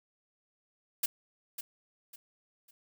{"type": "noise with echo", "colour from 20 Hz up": "blue", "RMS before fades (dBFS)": -29, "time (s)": [1.03, 1.06], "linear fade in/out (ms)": 5, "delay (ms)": 550, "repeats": 3, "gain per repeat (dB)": -10, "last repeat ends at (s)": 2.71, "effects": []}